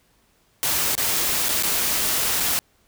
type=noise with dropouts; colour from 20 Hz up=white; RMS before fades=-22 dBFS; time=0.63-2.59 s; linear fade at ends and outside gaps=0 ms; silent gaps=0.952-0.978 / 1.485-1.49 / 1.625-1.634 / 2.401-2.405 s; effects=pink hiss -62 dBFS RMS until 2.87 s